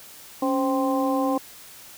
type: harmonic tone with a mistuned harmonic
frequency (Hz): 261.6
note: C4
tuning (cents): 0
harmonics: 1 / 2 / 3 / 4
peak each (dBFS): -23 / -26 / -28 / -29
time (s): 0.42-1.38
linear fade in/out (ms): 5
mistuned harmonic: 1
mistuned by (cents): +96
effects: white hiss -45 dBFS RMS until 1.97 s